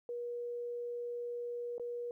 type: tone with dropouts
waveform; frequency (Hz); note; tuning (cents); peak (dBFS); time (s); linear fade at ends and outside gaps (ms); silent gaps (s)
sine; 479.9; B4; -50; -37; 0.09-2.11; 1; 1.781-1.797
effects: 13-bit